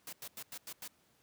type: noise bursts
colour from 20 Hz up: white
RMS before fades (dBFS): -45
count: 6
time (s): 0.07-0.877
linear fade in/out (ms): 2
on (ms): 57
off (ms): 93
effects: pink hiss -70 dBFS RMS until 1.22 s + high-pass 100 Hz 12 dB/octave